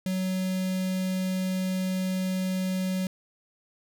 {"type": "tone with notch filter", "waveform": "square", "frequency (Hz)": 186.5, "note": "F#3", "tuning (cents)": 14, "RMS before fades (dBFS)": -28, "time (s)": [0.06, 3.07], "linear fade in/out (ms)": 2, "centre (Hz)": 1100, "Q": 0.82, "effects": []}